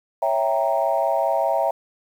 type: chord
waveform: sine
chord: C# diminished seventh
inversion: none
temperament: equal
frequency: 554.4 / 659.3 / 784 / 932.3 Hz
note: C#5 / E5 / G5 / Bb5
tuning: 0 / 0 / 0 / 0 cents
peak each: -24 / -21 / -24 / -25 dBFS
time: 0.22-1.71 s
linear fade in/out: 5 ms
effects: tanh soft clip ceiling -8 dBFS + 8-bit